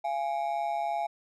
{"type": "ring-modulated tone", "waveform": "triangle", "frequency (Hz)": 757, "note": "F#5", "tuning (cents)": 39, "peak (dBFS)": -23, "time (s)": [0.04, 1.07], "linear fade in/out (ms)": 10, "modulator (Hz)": 71.3, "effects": []}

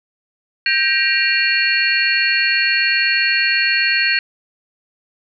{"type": "tone cluster", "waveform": "sine", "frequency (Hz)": [1578, 1892, 2386, 2765, 4347], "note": ["G6", "A#6", "D7", "F7", "C#8"], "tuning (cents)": [11, 25, 27, -18, -35], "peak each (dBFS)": -20, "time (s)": [0.66, 4.19], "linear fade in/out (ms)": 2, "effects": []}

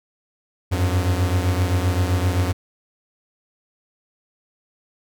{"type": "beating tone pair", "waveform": "45% pulse", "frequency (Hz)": [89.1, 96.8], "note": ["F2", "G2"], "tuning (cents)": [35, -21], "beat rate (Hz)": 7.7, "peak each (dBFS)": [-19, -23], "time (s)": [0.71, 2.53], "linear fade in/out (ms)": 20, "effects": []}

